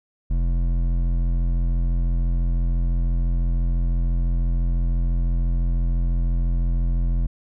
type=tone with hard clipping; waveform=sine; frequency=42.97 Hz; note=F1; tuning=27 cents flat; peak=-20 dBFS; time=0.3-7.27 s; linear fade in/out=10 ms; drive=10 dB; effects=none